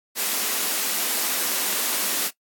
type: high-pass noise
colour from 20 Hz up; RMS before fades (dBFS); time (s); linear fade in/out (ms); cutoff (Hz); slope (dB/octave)
white; -24; 0.15-2.31; 50; 190; 96
effects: noise-tail reverb RT60 0.1 s tail -20 dB re dry + AAC 64 kbps